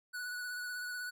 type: tone with vibrato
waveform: square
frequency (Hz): 1475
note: F#6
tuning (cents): -6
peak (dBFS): -39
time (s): 0.13-1.11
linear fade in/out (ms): 20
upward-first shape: triangle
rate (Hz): 16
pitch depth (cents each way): 26
effects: none